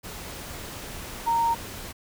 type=tone in noise; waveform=sine; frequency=926 Hz; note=A#5; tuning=12 cents flat; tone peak=-20 dBFS; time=1.26-1.55 s; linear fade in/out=20 ms; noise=pink; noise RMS=-38 dBFS; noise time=0.03-1.93 s; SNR=+15 dB; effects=none